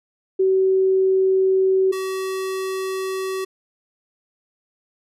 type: tone pair in turn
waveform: sine / square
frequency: 380 / 380 Hz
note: F#4 / F#4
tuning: +46 / +46 cents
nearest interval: unison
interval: 0 cents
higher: neither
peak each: -14 / -24 dBFS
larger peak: first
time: 0.39-1.92 / 1.92-3.45 s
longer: neither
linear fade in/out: 10 ms
effects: resampled to 32000 Hz